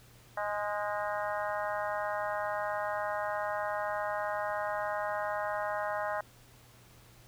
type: harmonic tone with a mistuned harmonic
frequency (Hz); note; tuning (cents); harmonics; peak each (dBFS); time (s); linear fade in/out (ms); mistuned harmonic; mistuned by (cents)
207.7; G#3; 0; 3 / 4 / 5 / 6 / 7 / 8 / 9; -35 / -37 / -39 / -41 / -42 / -43 / -44; 0.37-6.21; 5; 8; -50
effects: added 119 Hz sine -59 dBFS peak until 7.27 s + pink hiss -59 dBFS RMS until 7.27 s